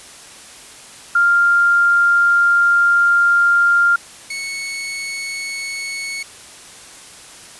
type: tone pair in turn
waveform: sine / sawtooth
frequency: 1396.9 / 2209 Hz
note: F6 / C#7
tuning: 0 / -7 cents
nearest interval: minor sixth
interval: 793 cents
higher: second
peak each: -10 / -20 dBFS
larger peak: first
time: 1.15-3.96 / 4.3-6.23 s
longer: first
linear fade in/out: 5 ms
effects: white hiss -39 dBFS RMS until 7.59 s + resampled to 24000 Hz